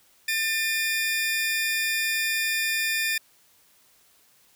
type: tone pair together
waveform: sawtooth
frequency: 1790.7 / 2430 Hz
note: A6 / D#7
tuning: +30 / -42 cents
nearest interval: perfect fourth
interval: 528 cents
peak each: -23 dBFS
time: 0.28-3.18 s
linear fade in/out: 5 ms
effects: white hiss -60 dBFS RMS until 4.55 s